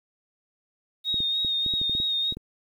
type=tone with vibrato; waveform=sine; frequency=3729 Hz; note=A#7; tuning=in tune; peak=-23 dBFS; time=1.04-2.35 s; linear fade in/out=50 ms; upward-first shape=sine; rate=3.3 Hz; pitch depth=27 cents each way
type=clicks; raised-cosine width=3 ms; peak=-24 dBFS; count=11; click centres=1.143 / 1.204 / 1.448 / 1.663 / 1.738 / 1.815 / 1.896 / 1.951 / 2.001 / 2.324 / 2.37 s
effects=9-bit